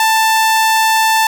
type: tone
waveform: sawtooth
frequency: 885 Hz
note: A5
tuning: 10 cents sharp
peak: -6 dBFS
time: 0-1.27 s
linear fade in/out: 2 ms
effects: none